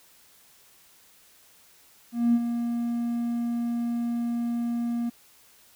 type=tone with ADSR envelope; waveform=triangle; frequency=236.2 Hz; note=A#3; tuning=23 cents sharp; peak=-13 dBFS; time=2.12-5.1 s; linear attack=220 ms; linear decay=46 ms; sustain=-10 dB; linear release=12 ms; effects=tanh soft clip ceiling -14 dBFS + white hiss -57 dBFS RMS until 5.75 s